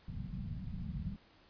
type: low-pass noise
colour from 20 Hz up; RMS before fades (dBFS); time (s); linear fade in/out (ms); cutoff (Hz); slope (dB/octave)
white; -41; 0.08-1.16; 2; 200; 48
effects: pink hiss -64 dBFS RMS until 1.49 s + resampled to 11025 Hz